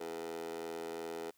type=tone with high-pass filter; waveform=15% pulse; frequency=82.7 Hz; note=E2; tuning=6 cents sharp; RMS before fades=-42 dBFS; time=0-1.31 s; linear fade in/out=10 ms; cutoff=460 Hz; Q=7.7; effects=white hiss -72 dBFS RMS until 1.37 s